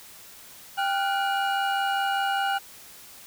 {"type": "tone cluster", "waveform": "triangle", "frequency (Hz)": [790, 1405, 1490, 2894], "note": ["G5", "F6", "F#6", "F#7"], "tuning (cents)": [13, 10, 12, -39], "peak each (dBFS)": [-23, -30, -29, -32], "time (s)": [0.77, 2.59], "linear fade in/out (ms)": 20, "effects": ["white hiss -47 dBFS RMS until 3.26 s"]}